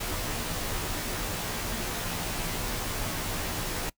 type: noise with comb filter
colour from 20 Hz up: pink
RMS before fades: -32 dBFS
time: 0-3.9 s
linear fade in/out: 10 ms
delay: 15 ms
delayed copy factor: -0.85
effects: noise-tail reverb RT60 0.1 s tail -22 dB re dry